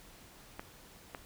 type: clicks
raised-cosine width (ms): 0.5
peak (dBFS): -25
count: 2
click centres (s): 0.595 / 1.148
effects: pink hiss -56 dBFS RMS until 1.25 s